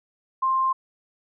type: tone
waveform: sine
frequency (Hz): 1053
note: C6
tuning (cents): +11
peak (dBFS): -19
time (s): 0.42-0.73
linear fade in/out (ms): 10
effects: none